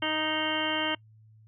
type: harmonic tone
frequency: 311.1 Hz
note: D#4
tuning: in tune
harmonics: 1 / 2 / 3 / 4 / 5 / 6 / 7 / 9 / 10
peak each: -34 / -35 / -35 / -38 / -36 / -38 / -36 / -34 / -33 dBFS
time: 0.02-0.95 s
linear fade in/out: 5 ms
effects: noise-tail reverb RT60 0.1 s tail -26 dB re dry + added 109 Hz sine -53 dBFS peak until 1.47 s